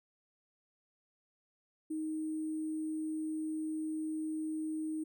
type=tone with sample-and-hold; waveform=sine; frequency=312.6 Hz; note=D#4; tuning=8 cents sharp; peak=-34 dBFS; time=1.9-5.04 s; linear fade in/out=10 ms; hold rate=8820 Hz; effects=none